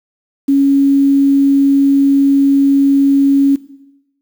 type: tone with quantisation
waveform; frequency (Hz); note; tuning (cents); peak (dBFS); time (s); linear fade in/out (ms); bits
sine; 277.2; C#4; 0; -7; 0.48-3.56; 10; 6
effects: noise-tail reverb RT60 0.9 s tail -17 dB re dry